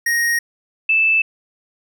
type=tone pair in turn; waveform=square / sine; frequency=1871 / 2635 Hz; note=A#6 / E7; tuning=+6 / -1 cents; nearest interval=tritone; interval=593 cents; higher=second; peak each=-16 / -12 dBFS; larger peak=second; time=0.06-0.39 / 0.89-1.22 s; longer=neither; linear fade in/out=5 ms; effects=none